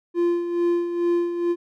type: tone with tremolo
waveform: triangle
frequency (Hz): 346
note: F4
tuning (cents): -16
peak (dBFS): -15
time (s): 0.14-1.56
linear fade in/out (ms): 50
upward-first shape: sine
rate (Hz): 2.3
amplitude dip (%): 60
effects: none